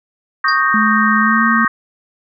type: chord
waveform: sine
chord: Eb dominant seventh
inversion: third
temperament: equal with one note detuned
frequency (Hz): 1108.7 / 1244.5 / 1568 / 1852.8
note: Db6 / Eb6 / G6 / Bb6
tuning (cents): 0 / 0 / 0 / -11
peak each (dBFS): -17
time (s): 0.44-1.68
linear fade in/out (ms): 5
type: tone with exponential decay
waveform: sine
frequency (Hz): 4779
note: D8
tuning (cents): +29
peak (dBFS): -15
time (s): 0.48-0.61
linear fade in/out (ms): 5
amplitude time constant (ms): 27
type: tone with pitch glide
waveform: sine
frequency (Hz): 215 to 226.7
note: A3 to A#3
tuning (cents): -40 to -48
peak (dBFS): -15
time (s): 0.74-1.65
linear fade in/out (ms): 2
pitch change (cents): +92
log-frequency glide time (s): 1.2-1.43
effects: none